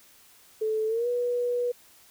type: tone with pitch glide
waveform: sine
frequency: 436.1 to 486.7 Hz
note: A4 to B4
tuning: -15 to -25 cents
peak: -24 dBFS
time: 0.61-1.72 s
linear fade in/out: 10 ms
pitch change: +190 cents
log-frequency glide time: 0.87-1.08 s
effects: white hiss -56 dBFS RMS until 2.1 s

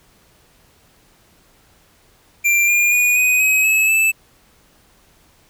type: tone with pitch steps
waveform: square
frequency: 2370 / 2411 / 2454 / 2496 / 2540 / 2585 / 2630 Hz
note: D7 / D7 / D#7 / D#7 / D#7 / E7 / E7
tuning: +15 / +45 / -25 / +5 / +35 / -34 / -5 cents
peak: -13 dBFS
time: 2.44-4.12 s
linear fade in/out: 20 ms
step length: 240 ms
effects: pink hiss -54 dBFS RMS until 5.49 s

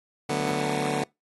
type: chord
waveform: 15% pulse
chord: B minor seventh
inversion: first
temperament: just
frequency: 148.16 / 185.21 / 222.2 / 246.9 Hz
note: D3 / F#3 / A3 / B3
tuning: +16 / +2 / +17 / 0 cents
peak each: -23 / -28 / -27 / -24 dBFS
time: 0.29-1.04 s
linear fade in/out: 5 ms
effects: noise-tail reverb RT60 0.2 s tail -25 dB re dry + AAC 32 kbps

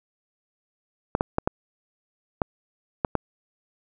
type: clicks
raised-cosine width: 1 ms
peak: -7 dBFS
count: 7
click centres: 1.151 / 1.209 / 1.384 / 1.475 / 2.418 / 3.048 / 3.153 s
effects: none

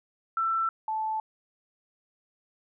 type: tone pair in turn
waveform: sine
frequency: 1336 / 873.5 Hz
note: E6 / A5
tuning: +23 / -13 cents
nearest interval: perfect fifth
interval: 736 cents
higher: first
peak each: -24 / -27 dBFS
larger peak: first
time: 0.37-0.69 / 0.88-1.2 s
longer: neither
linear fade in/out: 2 ms
effects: none

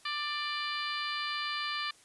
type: harmonic tone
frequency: 591 Hz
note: D5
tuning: 11 cents sharp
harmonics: 2 / 3 / 4 / 5 / 6 / 7 / 8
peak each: -37 / -39 / -40 / -41 / -42 / -42 / -43 dBFS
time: 0.05-1.91 s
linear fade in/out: 5 ms
effects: white hiss -60 dBFS RMS until 2.04 s + resampled to 24000 Hz

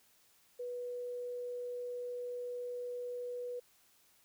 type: tone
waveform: sine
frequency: 490 Hz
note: B4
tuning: 14 cents flat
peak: -38 dBFS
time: 0.59-3.6 s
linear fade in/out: 10 ms
effects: white hiss -68 dBFS RMS until 4.24 s

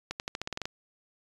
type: accelerating click train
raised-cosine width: 0.2 ms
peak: -16 dBFS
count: 10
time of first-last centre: 0.11-0.655 s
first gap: 89 ms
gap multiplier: 0.9
effects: resampled to 24000 Hz

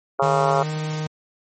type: harmonic tone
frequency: 137.5 Hz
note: C#3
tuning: 14 cents flat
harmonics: 3 / 4 / 5 / 6 / 7 / 8 / 9 / 10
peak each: -25 / -23 / -22 / -25 / -26 / -26 / -28 / -30 dBFS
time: 0.19-0.63 s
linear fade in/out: 5 ms
type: tone with pitch glide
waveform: 45% pulse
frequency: 151.9 to 154.64 Hz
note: D#3 to D#3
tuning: -41 to -10 cents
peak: -24 dBFS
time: 0.22-1.07 s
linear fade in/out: 5 ms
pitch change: +31 cents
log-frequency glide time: 0.58-0.71 s
type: high-pass noise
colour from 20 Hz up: white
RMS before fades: -38 dBFS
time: 0.23-1.02 s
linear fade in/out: 5 ms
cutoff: 190 Hz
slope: 96 dB/octave
effects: MP3 32 kbps

